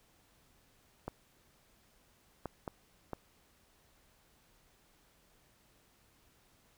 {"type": "clicks", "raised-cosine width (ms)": 1, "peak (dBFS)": -24, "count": 4, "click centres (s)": [1.08, 2.457, 2.678, 3.133], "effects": ["pink hiss -68 dBFS RMS until 6.77 s"]}